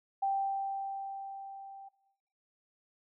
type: tone with level ramp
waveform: sine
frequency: 784 Hz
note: G5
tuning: in tune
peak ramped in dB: -27 to -46 dBFS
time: 0.22-1.89 s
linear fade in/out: 10 ms
effects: noise-tail reverb RT60 0.9 s tail -18 dB re dry